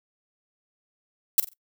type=noise with echo; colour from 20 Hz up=violet; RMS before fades=-17 dBFS; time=1.38-1.4 s; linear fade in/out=2 ms; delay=45 ms; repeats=3; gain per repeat=-12 dB; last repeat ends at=1.535 s; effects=noise-tail reverb RT60 0.1 s tail -19 dB re dry